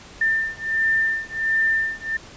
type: beating tone pair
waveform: sine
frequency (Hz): 1791 / 1792.4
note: A6 / A6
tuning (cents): +30 / +32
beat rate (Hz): 1.4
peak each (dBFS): -22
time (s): 0.21-2.17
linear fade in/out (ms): 5
effects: pink hiss -43 dBFS RMS until 2.36 s + resampled to 16000 Hz